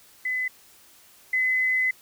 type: tone pair in turn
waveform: sine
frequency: 2015 / 2027 Hz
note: B6 / B6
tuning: +34 / +45 cents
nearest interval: unison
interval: 11 cents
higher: second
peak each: -24 / -20 dBFS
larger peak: second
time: 0.25-0.48 / 1.33-1.91 s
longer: second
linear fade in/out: 5 ms
effects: white hiss -54 dBFS RMS until 2.01 s